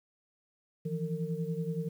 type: tone cluster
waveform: sine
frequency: 160 / 170.6 / 455 Hz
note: D#3 / F3 / A#4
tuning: +49 / -40 / -42 cents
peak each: -35 / -35 / -38 dBFS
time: 0.85-1.89 s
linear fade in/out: 10 ms
effects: 10-bit